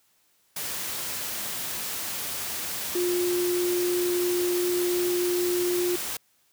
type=tone in noise; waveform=sine; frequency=354.7 Hz; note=F4; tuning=27 cents sharp; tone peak=-23 dBFS; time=2.95-5.96 s; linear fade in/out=5 ms; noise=white; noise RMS=-32 dBFS; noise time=0.56-6.17 s; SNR=+6 dB; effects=white hiss -66 dBFS RMS until 6.52 s + high-pass 60 Hz 12 dB/octave